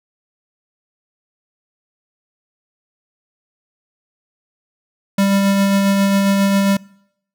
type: tone with tremolo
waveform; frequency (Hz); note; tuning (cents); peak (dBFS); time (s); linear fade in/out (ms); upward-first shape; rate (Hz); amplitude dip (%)
square; 197.4; G3; +12; -12; 5.18-6.77; 5; sine; 7.4; 25
effects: noise-tail reverb RT60 0.7 s tail -23 dB re dry